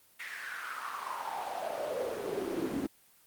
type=noise with high-pass filter sweep; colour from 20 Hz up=brown; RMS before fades=-36 dBFS; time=0.19-2.87 s; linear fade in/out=10 ms; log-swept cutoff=2000 to 270 Hz; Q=5.2; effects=white hiss -63 dBFS RMS until 3.26 s + Opus 24 kbps